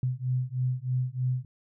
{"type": "beating tone pair", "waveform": "sine", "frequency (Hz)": [125.6, 128.8], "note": ["B2", "C3"], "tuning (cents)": [30, -27], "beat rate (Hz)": 3.2, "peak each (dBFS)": [-29, -29], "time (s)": [0.03, 1.45], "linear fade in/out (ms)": 2, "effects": []}